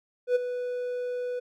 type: tone with ADSR envelope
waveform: triangle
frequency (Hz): 493.9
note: B4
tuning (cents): 0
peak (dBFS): -16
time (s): 0.27-1.4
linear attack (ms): 85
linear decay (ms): 17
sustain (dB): -11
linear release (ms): 14
effects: none